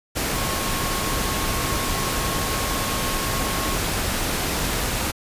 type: tone in noise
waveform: sine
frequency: 1088 Hz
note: C#6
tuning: 33 cents flat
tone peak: -31 dBFS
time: 0.35-3.77 s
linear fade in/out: 20 ms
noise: pink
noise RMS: -24 dBFS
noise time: 0.15-5.12 s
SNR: -10 dB
effects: resampled to 32000 Hz